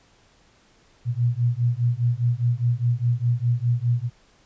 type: beating tone pair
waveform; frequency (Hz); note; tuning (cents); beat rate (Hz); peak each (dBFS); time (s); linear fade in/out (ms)
sine; 117.9 / 122.8; A#2 / B2; +20 / -9; 4.9; -22; 1.05-4.1; 50
effects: pink hiss -58 dBFS RMS until 4.45 s + resampled to 16000 Hz